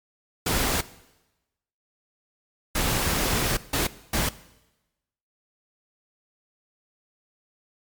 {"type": "noise bursts at uneven times", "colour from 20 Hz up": "pink", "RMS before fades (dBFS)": -24, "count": 4, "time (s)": [[0.46, 0.81], [2.75, 3.57], [3.73, 3.87], [4.13, 4.29]], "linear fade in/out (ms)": 5, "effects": ["noise-tail reverb RT60 1.0 s tail -18 dB re dry", "MP3 96 kbps"]}